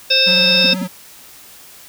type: harmonic tone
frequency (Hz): 527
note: C5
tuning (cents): +12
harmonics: 1 / 3 / 5 / 7 / 9 / 10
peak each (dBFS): -21 / -26 / -16 / -15 / -26 / -15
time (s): 0.1-0.74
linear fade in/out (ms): 10
type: tone with vibrato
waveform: square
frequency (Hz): 185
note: F#3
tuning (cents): 0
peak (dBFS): -22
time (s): 0.26-0.88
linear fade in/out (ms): 20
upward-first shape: sine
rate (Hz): 18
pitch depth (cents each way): 48
type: tone bursts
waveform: sine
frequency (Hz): 241.9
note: B3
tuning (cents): -36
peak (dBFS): -18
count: 3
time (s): 0.64-0.835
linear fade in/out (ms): 5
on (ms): 23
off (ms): 63
effects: white hiss -41 dBFS RMS until 1.88 s